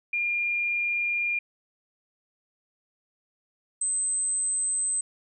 sine tone pair in turn, 2408 / 8194 Hz, D7 / C9, +43 / -37 cents, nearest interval octave + major sixth, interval 2120 cents, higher second, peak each -24 dBFS, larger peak neither, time 0.13-1.39 / 3.81-5.01 s, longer first, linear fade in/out 5 ms, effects none

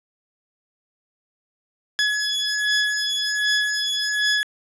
20% pulse beating tone pair, 1692 / 1693.3 Hz, G#6 / G#6, +32 / +33 cents, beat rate 1.3 Hz, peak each -18 dBFS, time 1.99-4.43 s, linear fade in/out 0 ms, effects resampled to 22050 Hz + 9-bit

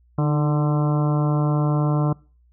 harmonic tone with a mistuned harmonic, 148.3 Hz, D3, 17 cents sharp, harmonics 1 / 2 / 3 / 4 / 5 / 6 / 7 / 8 / 9, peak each -18 / -26 / -32 / -31 / -33 / -38 / -33 / -39 / -38 dBFS, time 0.18-2.13 s, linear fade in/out 5 ms, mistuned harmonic 2, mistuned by +46 cents, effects noise-tail reverb RT60 0.4 s tail -25 dB re dry + added 60 Hz sine -54 dBFS peak until 2.52 s

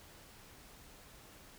silence, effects pink hiss -57 dBFS RMS until 1.58 s

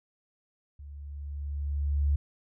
sine tone with level ramp, 71.8 Hz, D2, 39 cents flat, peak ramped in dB -42 to -21 dBFS, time 0.79-2.16 s, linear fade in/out 5 ms, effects none

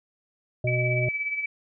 harmonic tone, 123.47 Hz, B2, in tune, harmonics 1 / 3 / 5, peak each -24 / -33 / -29 dBFS, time 0.64-1.09 s, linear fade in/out 5 ms
sine tone with tremolo, 2300 Hz, D7, 37 cents flat, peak -24 dBFS, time 0.67-1.46 s, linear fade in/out 5 ms, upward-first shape sine, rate 17 Hz, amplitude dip 55%
effects none

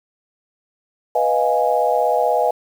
sine chord, F half-diminished seventh, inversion second, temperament equal, 493.9 / 622.3 / 698.5 / 830.6 Hz, Cb5 / Eb5 / F5 / Ab5, 0 / 0 / 0 / 0 cents, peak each -20 dBFS, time 1.15-2.51 s, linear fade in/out 5 ms, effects 7-bit

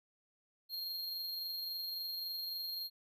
square tone with amplitude modulation, 4229 Hz, C8, 18 cents sharp, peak -38 dBFS, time 0.69-2.9 s, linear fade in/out 50 ms, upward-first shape sine, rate 23.6 Hz, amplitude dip 25%, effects none

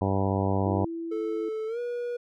harmonic tone, 97.2 Hz, G2, 14 cents flat, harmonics 1 / 2 / 3 / 4 / 5 / 6 / 7 / 8 / 9 / 10, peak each -27 / -30 / -32 / -33 / -34 / -35 / -35 / -36 / -37 / -37 dBFS, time 0.01-0.85 s, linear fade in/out 5 ms
sine tone, 332.4 Hz, E4, 15 cents sharp, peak -31 dBFS, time 0.66-1.49 s, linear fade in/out 5 ms
triangle tone with pitch glide, 437.3 to 482.4 Hz, A4 to B4, -11 to -41 cents, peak -27 dBFS, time 1.11-2.17 s, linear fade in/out 10 ms, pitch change +170 cents, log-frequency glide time 1.67-1.79 s
effects none

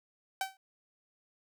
sawtooth tone with exponential decay, 769 Hz, G5, 33 cents flat, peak -24 dBFS, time 0.41-0.57 s, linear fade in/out 2 ms, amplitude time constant 34 ms, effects none

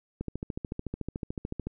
click train, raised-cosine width 3 ms, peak -20 dBFS, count 21, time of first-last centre 0.21-1.67 s, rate 13.7 Hz, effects none

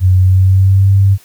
sine tone with pitch glide, 92.5 to 98 Hz, F#2 to G2, 0 to 0 cents, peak -5 dBFS, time 0-1.18 s, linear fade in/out 50 ms, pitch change +100 cents, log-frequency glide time 0.19-0.93 s, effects white hiss -45 dBFS RMS until 1.24 s

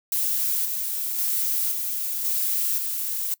violet noise with tremolo, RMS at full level -24 dBFS, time 0.12-3.34 s, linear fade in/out 2 ms, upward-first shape square, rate 0.94 Hz, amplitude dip 35%, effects noise-tail reverb RT60 0.1 s tail -23 dB re dry

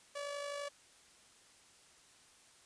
sawtooth tone with amplitude modulation, 573 Hz, D5, 43 cents flat, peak -34 dBFS, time 0.15-0.69 s, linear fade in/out 10 ms, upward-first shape sine, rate 51.9 Hz, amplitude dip 45%, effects white hiss -63 dBFS RMS until 2.65 s + resampled to 22050 Hz

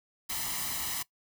white noise with comb filter, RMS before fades -34 dBFS, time 0.29-1.03 s, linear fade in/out 10 ms, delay 0.99 ms, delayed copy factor +0.65, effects noise-tail reverb RT60 0.1 s tail -20 dB re dry

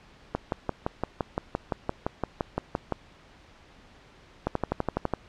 two click trains, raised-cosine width 1 ms, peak -12 / -11 dBFS, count 16 / 9, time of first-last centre 0.35-2.923 / 4.47-5.137 s, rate 5.83 / 12 Hz, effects pink hiss -54 dBFS RMS until 5.28 s + low-pass 4000 Hz 12 dB/octave

